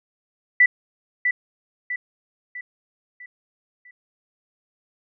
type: tone with echo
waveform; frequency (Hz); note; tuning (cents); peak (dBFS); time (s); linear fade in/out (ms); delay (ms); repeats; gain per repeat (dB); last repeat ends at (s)
sine; 1975.5; B6; 0; -10; 0.6-0.66; 5; 650; 5; -7; 3.91
effects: none